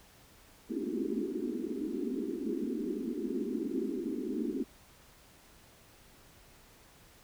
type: band-pass noise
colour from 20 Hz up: pink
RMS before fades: -35 dBFS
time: 0.69-4.64 s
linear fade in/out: 10 ms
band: 210 to 410 Hz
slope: 96 dB/octave
effects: pink hiss -59 dBFS RMS until 7.23 s